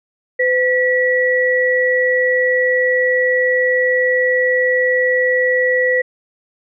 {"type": "tone pair together", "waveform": "sine", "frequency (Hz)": [506.6, 1940], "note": ["B4", "B6"], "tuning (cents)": [44, -31], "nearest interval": "octave + major seventh", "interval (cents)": 2325, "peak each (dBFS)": -15, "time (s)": [0.39, 6.02], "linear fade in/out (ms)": 10, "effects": []}